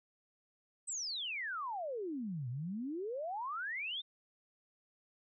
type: exponential two-way sweep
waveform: sine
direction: down then up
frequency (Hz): 8372 to 116.54 to 3680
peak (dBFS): -37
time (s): 0.87-4.02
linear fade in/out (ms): 20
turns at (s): 2.49
effects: none